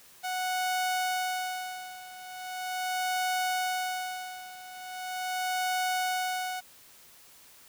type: tone with tremolo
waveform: sawtooth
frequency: 738 Hz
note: F#5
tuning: 5 cents flat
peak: -23 dBFS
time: 0.23-6.61 s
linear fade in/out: 20 ms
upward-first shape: sine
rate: 0.4 Hz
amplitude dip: 85%
effects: white hiss -55 dBFS RMS until 7.68 s